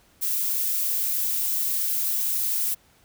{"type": "noise", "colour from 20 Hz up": "violet", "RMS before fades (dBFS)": -25, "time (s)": [0.21, 2.75], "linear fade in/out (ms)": 20, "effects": ["pink hiss -59 dBFS RMS until 3.04 s"]}